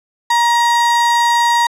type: tone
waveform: 35% pulse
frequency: 945 Hz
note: A#5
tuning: 23 cents sharp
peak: -9 dBFS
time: 0.3-1.67 s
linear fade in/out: 5 ms
effects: low-pass 8000 Hz 12 dB/octave